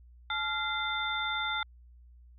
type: tone cluster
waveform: sine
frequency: 860 / 1387 / 2064 / 3569 Hz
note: A5 / F6 / C7 / A7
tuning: -40 / -12 / -24 / +24 cents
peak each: -37 / -33 / -37 / -35 dBFS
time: 0.3-1.63 s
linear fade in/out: 2 ms
effects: added 60 Hz sine -52 dBFS peak until 2.38 s